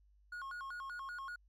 triangle tone with vibrato, 1252 Hz, D#6, 10 cents sharp, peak -40 dBFS, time 0.32-1.36 s, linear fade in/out 5 ms, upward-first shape square, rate 5.2 Hz, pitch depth 250 cents each way, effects added 50 Hz sine -64 dBFS peak until 1.48 s + MP3 96 kbps

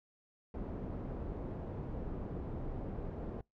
pink low-pass noise, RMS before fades -41 dBFS, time 0.54-3.41 s, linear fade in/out 2 ms, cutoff 540 Hz, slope 12 dB/octave, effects noise-tail reverb RT60 0.2 s tail -26 dB re dry

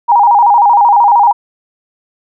sine tone with vibrato, 880 Hz, A5, in tune, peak -4 dBFS, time 0.08-1.33 s, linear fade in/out 20 ms, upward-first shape square, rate 13 Hz, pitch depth 130 cents each way, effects none

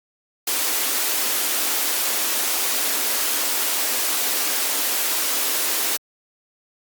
white high-pass noise, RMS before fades -22 dBFS, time 0.47-5.97 s, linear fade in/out 5 ms, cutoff 240 Hz, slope 96 dB/octave, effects Opus 48 kbps

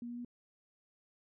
sine tone with pitch steps, 238.3 / 240.2 / 242.2 Hz, A#3 / B3 / B3, +38 / -48 / -34 cents, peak -40 dBFS, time 0.02-0.248 s, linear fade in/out 2 ms, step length 76 ms, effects none

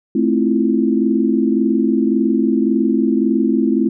sine chord, F major seventh, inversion first, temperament just, 218.3 / 261.9 / 327.4 / 349.2 Hz, A3 / C4 / E4 / F4, -13 / +2 / -12 / 0 cents, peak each -17 / -17 / -18 / -22 dBFS, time 0.15-3.89 s, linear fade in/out 5 ms, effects none

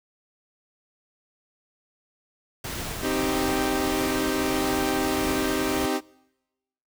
pink noise with tremolo, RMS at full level -32 dBFS, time 2.64-5.86 s, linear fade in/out 5 ms, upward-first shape triangle, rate 1.6 Hz, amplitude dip 30%
sawtooth chord, C minor, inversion none, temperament equal, 261.6 / 311.1 / 392 Hz, C4 / Eb4 / G4, 0 / 0 / 0 cents, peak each -24 dBFS, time 3.01-6.01 s, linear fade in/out 50 ms
effects noise-tail reverb RT60 1.0 s tail -25 dB re dry

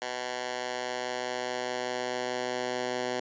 10% pulse tone with high-pass filter sweep, 124.8 Hz, B2, 19 cents sharp, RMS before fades -33 dBFS, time 0.02-3.2 s, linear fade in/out 0 ms, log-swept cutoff 690 to 340 Hz, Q 0.75, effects resampled to 16000 Hz

